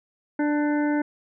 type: harmonic tone with a mistuned harmonic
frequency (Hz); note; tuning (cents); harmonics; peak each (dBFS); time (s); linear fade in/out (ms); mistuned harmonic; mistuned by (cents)
295.2; D4; +9; 1 / 2 / 3 / 5 / 6 / 7; -21 / -31 / -32 / -34 / -39 / -41; 0.39-1.02; 5; 5; +23
effects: none